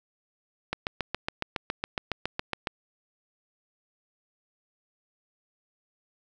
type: click train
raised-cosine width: 0.3 ms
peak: -12 dBFS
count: 15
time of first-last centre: 0.73-2.672 s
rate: 7.21 Hz
effects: none